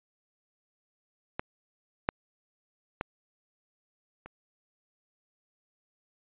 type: clicks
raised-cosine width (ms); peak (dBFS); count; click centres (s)
0.5; -16 / -9 / -16 / -29; 4; 1.395 / 2.089 / 3.011 / 4.26
effects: resampled to 8000 Hz